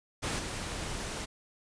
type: noise with level steps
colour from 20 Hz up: pink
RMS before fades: -33 / -37 dBFS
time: 0.22-1.26 s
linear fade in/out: 20 ms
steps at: 0.39 s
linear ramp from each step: 2 ms
effects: resampled to 22050 Hz